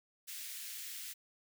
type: high-pass noise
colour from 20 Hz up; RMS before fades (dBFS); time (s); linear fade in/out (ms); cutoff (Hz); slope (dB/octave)
white; -45; 0.27-1.14; 20; 1800; 24
effects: none